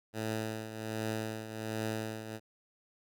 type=tone with tremolo; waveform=10% pulse; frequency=110 Hz; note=A2; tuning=in tune; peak=-24 dBFS; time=0.13-2.4 s; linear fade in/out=50 ms; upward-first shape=triangle; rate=1.3 Hz; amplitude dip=70%; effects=none